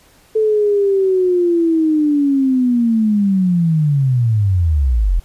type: linear sweep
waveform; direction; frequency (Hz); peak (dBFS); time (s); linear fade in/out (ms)
sine; down; 440 to 38.58; -11; 0.35-5.2; 10
effects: pink hiss -50 dBFS RMS until 5.24 s + resampled to 32000 Hz